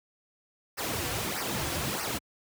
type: noise with flanger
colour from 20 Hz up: pink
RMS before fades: -32 dBFS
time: 0.77-2.19 s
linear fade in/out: 20 ms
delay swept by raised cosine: 0.27 to 4.87 ms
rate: 1.6 Hz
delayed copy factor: -0.8
effects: high-pass 60 Hz 12 dB/octave